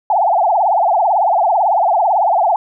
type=tone with vibrato; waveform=sine; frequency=768 Hz; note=G5; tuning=36 cents flat; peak=-10 dBFS; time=0.1-2.56 s; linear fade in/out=2 ms; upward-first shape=triangle; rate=18 Hz; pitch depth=290 cents each way; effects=none